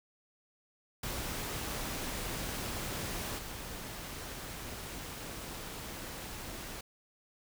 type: noise with level steps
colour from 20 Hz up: pink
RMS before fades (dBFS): -38 / -43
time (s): 1.03-6.81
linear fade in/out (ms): 5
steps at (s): 3.37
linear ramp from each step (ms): 20
effects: none